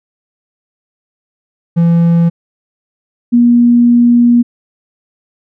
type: tone pair in turn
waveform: triangle / sine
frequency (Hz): 168.9 / 239.3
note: E3 / A#3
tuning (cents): +42 / +46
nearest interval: tritone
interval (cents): 604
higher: second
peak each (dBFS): -4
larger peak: neither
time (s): 1.76-2.3 / 3.32-4.43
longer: second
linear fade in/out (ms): 20
effects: none